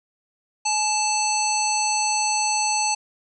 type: harmonic tone with a mistuned harmonic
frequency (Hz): 880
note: A5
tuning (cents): 0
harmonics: 1 / 3 / 5 / 7 / 9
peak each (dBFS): -23 / -28 / -28 / -26 / -28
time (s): 0.65-2.95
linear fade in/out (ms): 10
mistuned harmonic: 1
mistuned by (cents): -57
effects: none